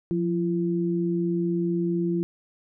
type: tone pair together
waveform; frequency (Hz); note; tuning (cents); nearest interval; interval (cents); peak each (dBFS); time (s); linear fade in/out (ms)
sine; 175.89 / 340; F3 / F4; +13 / -46; major seventh; 1141; -25; 0.11-2.23; 0
effects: none